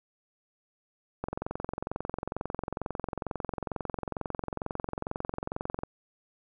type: click train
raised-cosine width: 1 ms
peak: -18 dBFS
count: 103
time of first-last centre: 1.24-5.835 s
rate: 22.2 Hz
effects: none